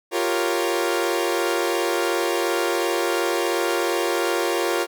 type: chord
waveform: sawtooth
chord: G half-diminished seventh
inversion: third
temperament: equal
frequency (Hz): 349.2 / 392 / 466.2 / 554.4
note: F4 / G4 / Bb4 / Db5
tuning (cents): 0 / 0 / 0 / 0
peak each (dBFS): -20 / -24 / -22 / -24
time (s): 0.11-4.87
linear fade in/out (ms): 50
effects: none